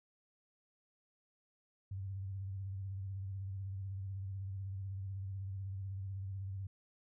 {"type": "tone with vibrato", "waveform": "sine", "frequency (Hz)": 96.8, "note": "G2", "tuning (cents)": -21, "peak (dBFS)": -39, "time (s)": [1.91, 6.67], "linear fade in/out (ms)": 5, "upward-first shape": "sine", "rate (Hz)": 16, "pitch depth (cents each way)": 52, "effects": []}